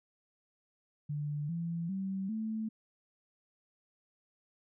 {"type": "tone with pitch steps", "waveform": "sine", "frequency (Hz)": [147.4, 168.34, 192.26, 219.6], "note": ["D3", "E3", "G3", "A3"], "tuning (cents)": [7, 37, -33, -3], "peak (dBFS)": -33, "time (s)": [1.09, 2.69], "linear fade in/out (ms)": 10, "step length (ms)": 400, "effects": []}